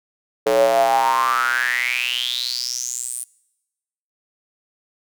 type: tone with high-pass filter sweep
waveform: square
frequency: 61.74 Hz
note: B1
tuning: in tune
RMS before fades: -20 dBFS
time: 0.46-3.24 s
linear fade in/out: 5 ms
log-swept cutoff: 470 to 9700 Hz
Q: 9.6
effects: noise-tail reverb RT60 1.0 s tail -25 dB re dry